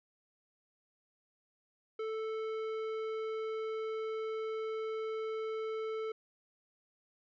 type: tone with tanh clipping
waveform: triangle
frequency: 440 Hz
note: A4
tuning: in tune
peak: -37 dBFS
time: 1.99-6.12 s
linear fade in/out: 5 ms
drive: 17 dB
effects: none